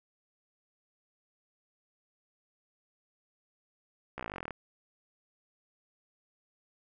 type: slowing click train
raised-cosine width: 0.5 ms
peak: -23 dBFS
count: 17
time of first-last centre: 4.18-4.507 s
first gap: 15 ms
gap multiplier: 1.04
effects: none